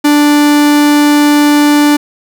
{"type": "tone", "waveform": "45% pulse", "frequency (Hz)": 293.7, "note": "D4", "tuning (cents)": 0, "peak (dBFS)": -5, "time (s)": [0.04, 1.97], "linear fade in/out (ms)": 10, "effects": []}